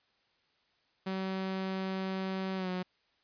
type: tone with pitch glide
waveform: sawtooth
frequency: 190 to 182.79 Hz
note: F#3 to F#3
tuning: +46 to -21 cents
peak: -29 dBFS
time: 1.06-2.83 s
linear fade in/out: 10 ms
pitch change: -67 cents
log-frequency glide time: 2.56-2.69 s
effects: white hiss -72 dBFS RMS until 3.23 s + resampled to 11025 Hz